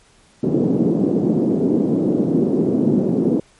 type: band-pass noise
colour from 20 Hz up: white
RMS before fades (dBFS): -17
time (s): 0.43-3.4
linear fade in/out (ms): 5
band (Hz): 170 to 360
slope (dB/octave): 24
effects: pink hiss -53 dBFS RMS until 3.59 s + MP3 48 kbps